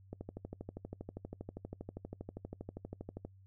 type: click train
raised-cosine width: 2 ms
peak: -29 dBFS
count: 40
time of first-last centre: 0.13-3.25 s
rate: 12.5 Hz
effects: noise-tail reverb RT60 0.1 s tail -24 dB re dry + added 96 Hz sine -57 dBFS peak until 3.46 s